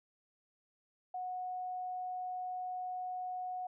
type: tone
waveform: sine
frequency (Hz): 733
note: F#5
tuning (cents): -16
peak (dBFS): -37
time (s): 1.14-3.67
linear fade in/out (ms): 5
effects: none